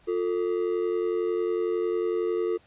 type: ring-modulated tone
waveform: triangle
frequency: 400 Hz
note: G4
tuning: 35 cents sharp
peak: -19 dBFS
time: 0.07-2.58 s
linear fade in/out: 20 ms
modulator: 45.5 Hz
effects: pink hiss -60 dBFS RMS until 2.66 s + resampled to 8000 Hz